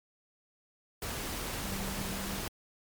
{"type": "tone in noise", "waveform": "sine", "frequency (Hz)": 195, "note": "G3", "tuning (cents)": -9, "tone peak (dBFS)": -39, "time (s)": [1.64, 2.39], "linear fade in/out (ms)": 2, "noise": "pink", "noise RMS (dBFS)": -37, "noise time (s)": [1.02, 2.48], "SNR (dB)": -5, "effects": ["MP3 96 kbps"]}